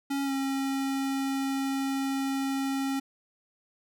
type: tone with pitch glide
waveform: square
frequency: 277.2 to 271.3 Hz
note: C#4 to C#4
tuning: 0 to -37 cents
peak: -28 dBFS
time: 0.1-3 s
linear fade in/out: 10 ms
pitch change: -37 cents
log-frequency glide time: 0.24-0.32 s
effects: none